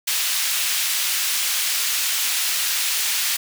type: high-pass noise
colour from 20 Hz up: pink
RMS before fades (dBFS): -22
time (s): 0.07-3.37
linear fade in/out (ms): 10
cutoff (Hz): 2500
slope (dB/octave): 12
effects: none